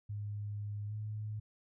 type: tone with pitch glide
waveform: sine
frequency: 103.5 to 106.72 Hz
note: G#2 to G#2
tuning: -5 to +48 cents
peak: -37 dBFS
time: 0.09-1.4 s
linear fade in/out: 10 ms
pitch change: +53 cents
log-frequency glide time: 0.87-0.93 s
effects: none